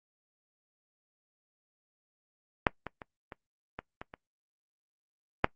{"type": "clicks", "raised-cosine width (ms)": 0.5, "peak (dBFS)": [-6, -21, -27, -26, -22, -24, -29, -6], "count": 8, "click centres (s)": [2.668, 2.867, 3.018, 3.322, 3.79, 4.015, 4.139, 5.444], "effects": ["noise-tail reverb RT60 0.1 s tail -21 dB re dry", "Opus 48 kbps"]}